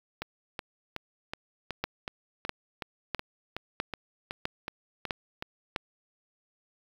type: two click trains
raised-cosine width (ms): 0.3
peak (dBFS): -18 / -13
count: 15 / 7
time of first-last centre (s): 0.22-5.424 / 1.84-5.762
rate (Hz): 2.69 / 1.53
effects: 7-bit